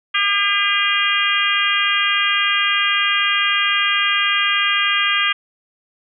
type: harmonic tone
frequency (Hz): 403.3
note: G4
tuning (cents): +49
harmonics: 3 / 4 / 5 / 6 / 7 / 8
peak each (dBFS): -22 / -22 / -22 / -22 / -22 / -22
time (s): 0.14-5.33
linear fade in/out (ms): 10
effects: none